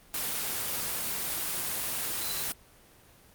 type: tone in noise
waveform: sine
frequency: 4009 Hz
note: B7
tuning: 25 cents sharp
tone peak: -37 dBFS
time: 2.21-2.43 s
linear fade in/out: 0 ms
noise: white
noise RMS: -32 dBFS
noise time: 0.14-2.52 s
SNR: -8 dB
effects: pink hiss -57 dBFS RMS until 3.34 s + Opus 24 kbps